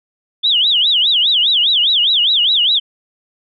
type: tone with vibrato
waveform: sine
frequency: 3345 Hz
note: G#7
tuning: 12 cents sharp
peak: -10 dBFS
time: 0.43-2.8 s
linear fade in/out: 20 ms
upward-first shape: sine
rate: 4.9 Hz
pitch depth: 280 cents each way
effects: none